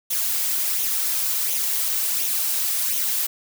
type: noise with flanger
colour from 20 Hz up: blue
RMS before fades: -23 dBFS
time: 0.1-3.27 s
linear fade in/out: 10 ms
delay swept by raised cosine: 0.31 to 3.21 ms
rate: 1.4 Hz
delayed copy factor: +0.5
effects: none